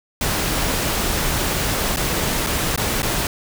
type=noise with dropouts; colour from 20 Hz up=pink; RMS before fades=-21 dBFS; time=0.21-3.27 s; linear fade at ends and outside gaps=2 ms; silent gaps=1.962-1.97 / 2.465-2.469 / 2.761-2.776 / 3.021-3.029 s; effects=none